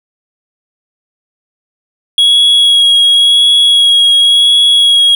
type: tone with vibrato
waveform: triangle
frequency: 3322 Hz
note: G#7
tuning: in tune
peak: -3 dBFS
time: 2.18-5.15 s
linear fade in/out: 2 ms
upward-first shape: sine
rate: 0.93 Hz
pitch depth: 14 cents each way
effects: none